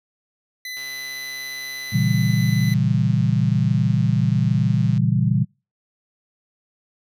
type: tone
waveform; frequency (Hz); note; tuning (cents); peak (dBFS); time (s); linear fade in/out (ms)
25% pulse; 2008; B6; +28; -26; 0.65-2.74; 2
type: click train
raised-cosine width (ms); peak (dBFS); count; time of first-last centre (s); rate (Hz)
0.2; -26; 569; 0.77-4.977; 135
type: chord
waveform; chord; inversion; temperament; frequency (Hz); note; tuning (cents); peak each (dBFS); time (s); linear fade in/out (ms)
sine; A# diminished seventh; none; equal with one note detuned; 117.42 / 138.59 / 164.81 / 196; A#2 / C#3 / E3 / G3; +13 / 0 / 0 / 0; -20 / -21 / -22 / -23; 1.92-5.45; 20
effects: noise-tail reverb RT60 0.3 s tail -26 dB re dry